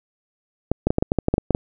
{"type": "clicks", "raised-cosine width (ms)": 2, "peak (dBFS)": -4, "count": 12, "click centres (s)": [0.716, 0.87, 0.905, 0.984, 1.025, 1.119, 1.187, 1.284, 1.34, 1.381, 1.507, 1.549], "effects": []}